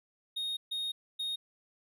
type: tone bursts at uneven times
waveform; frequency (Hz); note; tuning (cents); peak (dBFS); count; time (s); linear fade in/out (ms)
triangle; 3718; A#7; -5; -31; 3; 0.36-0.57 / 0.71-0.92 / 1.19-1.36; 10
effects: none